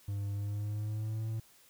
triangle tone with pitch glide, 100.8 to 111.2 Hz, G2 to A2, +49 to +19 cents, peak -31 dBFS, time 0.08-1.4 s, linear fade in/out 5 ms, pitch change +170 cents, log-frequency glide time 0.32-1.29 s, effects white hiss -62 dBFS RMS until 1.69 s

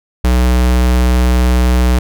square tone, 61.9 Hz, B1, 5 cents sharp, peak -9 dBFS, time 0.24-1.99 s, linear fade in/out 5 ms, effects none

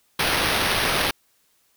white noise with sample-and-hold, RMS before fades -22 dBFS, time 0.19-1.11 s, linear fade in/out 5 ms, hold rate 7350 Hz, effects white hiss -64 dBFS RMS until 1.76 s

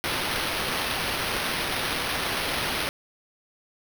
white noise with sample-and-hold, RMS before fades -28 dBFS, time 0.04-2.89 s, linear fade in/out 0 ms, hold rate 7350 Hz, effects none

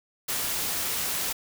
white noise, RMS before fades -29 dBFS, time 0.28-1.33 s, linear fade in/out 10 ms, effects none

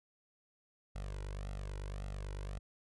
sawtooth tone with flanger, 49 Hz, G1, in tune, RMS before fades -42 dBFS, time 0.95-2.59 s, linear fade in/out 10 ms, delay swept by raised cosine 1.5 to 2.07 ms, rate 1.8 Hz, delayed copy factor +0.9, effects resampled to 24000 Hz

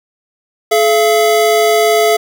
square tone pair together, 428.1 / 681 Hz, A4 / F5, -47 / -44 cents, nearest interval minor sixth, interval 803 cents, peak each -12 dBFS, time 0.71-2.17 s, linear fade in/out 10 ms, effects none

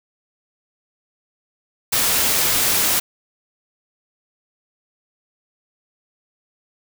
white noise, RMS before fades -18 dBFS, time 1.92-3 s, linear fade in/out 10 ms, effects none

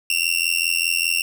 sawtooth tone with amplitude modulation, 2734 Hz, F7, 37 cents flat, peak -11 dBFS, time 0.1-1.22 s, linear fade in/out 2 ms, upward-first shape sine, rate 85 Hz, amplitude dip 100%, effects none

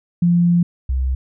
sine tone pair in turn, 173.3 / 64.91 Hz, F3 / C2, -13 / -13 cents, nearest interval octave + perfect fourth, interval 1700 cents, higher first, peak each -11 / -16 dBFS, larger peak first, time 0.22-0.63 / 0.89-1.15 s, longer first, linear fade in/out 5 ms, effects none

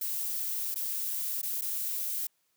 violet noise with dropouts, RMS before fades -33 dBFS, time 0.01-2.27 s, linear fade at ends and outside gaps 5 ms, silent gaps 0.744-0.757 / 1.416-1.429 / 1.612-1.618 s, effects white hiss -74 dBFS RMS until 2.56 s + high-pass 100 Hz 12 dB/octave

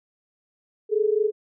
sine tone pair together, 415.3 / 440 Hz, G#4 / A4, 0 / 0 cents, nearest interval minor second, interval 100 cents, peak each -21 / -22 dBFS, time 0.89-1.32 s, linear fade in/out 50 ms, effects none

